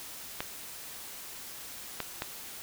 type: clicks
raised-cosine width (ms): 0.3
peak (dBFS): -16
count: 3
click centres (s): 0.405 / 2.003 / 2.221
effects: white hiss -44 dBFS RMS until 2.62 s